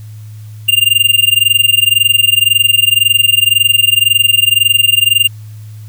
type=tone with amplitude modulation; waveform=square; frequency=2800 Hz; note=F7; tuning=4 cents sharp; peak=-4 dBFS; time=0.68-5.28 s; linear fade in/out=10 ms; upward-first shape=sine; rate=21.9 Hz; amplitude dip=95%; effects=added 107 Hz sine -27 dBFS peak until 5.88 s + white hiss -47 dBFS RMS until 5.88 s